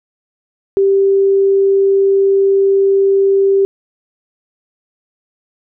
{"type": "tone", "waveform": "sine", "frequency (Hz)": 392, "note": "G4", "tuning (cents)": 0, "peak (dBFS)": -8, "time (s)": [0.77, 3.65], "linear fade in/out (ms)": 0, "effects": []}